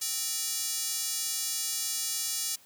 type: tone with high-pass filter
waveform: square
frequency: 261.6 Hz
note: C4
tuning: in tune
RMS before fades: -32 dBFS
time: 0.01-2.56 s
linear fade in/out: 10 ms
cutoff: 6000 Hz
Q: 1.2
effects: white hiss -58 dBFS RMS until 2.65 s